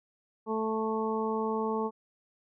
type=harmonic tone; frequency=220 Hz; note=A3; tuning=in tune; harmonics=1 / 2 / 3 / 4 / 5; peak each=-33 / -31 / -43 / -35 / -37 dBFS; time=0.46-1.91 s; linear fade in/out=50 ms; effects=none